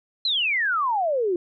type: exponential sweep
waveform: sine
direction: down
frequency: 4186 to 340 Hz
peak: -20 dBFS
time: 0.25-1.36 s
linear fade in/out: 2 ms
effects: none